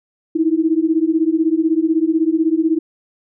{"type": "beating tone pair", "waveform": "sine", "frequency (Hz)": [313.9, 329.9], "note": ["D#4", "E4"], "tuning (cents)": [15, 1], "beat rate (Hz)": 16, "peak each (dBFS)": -16, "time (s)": [0.35, 2.79], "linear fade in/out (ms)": 10, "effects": []}